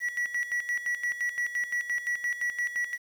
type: tone with tremolo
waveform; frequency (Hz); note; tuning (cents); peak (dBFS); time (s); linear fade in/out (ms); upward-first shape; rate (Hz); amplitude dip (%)
triangle; 1939; B6; -32; -24; 0-2.98; 50; square; 5.8; 70
effects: 9-bit